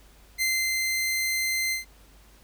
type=tone with ADSR envelope; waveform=sawtooth; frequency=2077 Hz; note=C7; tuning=13 cents flat; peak=-19 dBFS; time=0.38-1.85 s; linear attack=36 ms; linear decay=290 ms; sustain=-2 dB; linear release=130 ms; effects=added 50 Hz sine -53 dBFS peak until 2.43 s + pink hiss -57 dBFS RMS until 2.43 s